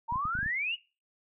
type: exponential sweep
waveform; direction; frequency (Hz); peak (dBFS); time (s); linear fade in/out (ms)
sine; up; 898 to 2960; -29; 0.08-0.76; 20
type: clicks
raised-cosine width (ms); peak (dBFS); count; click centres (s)
5; -28; 7; 0.124 / 0.158 / 0.254 / 0.353 / 0.389 / 0.43 / 0.461
effects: noise-tail reverb RT60 0.3 s tail -19 dB re dry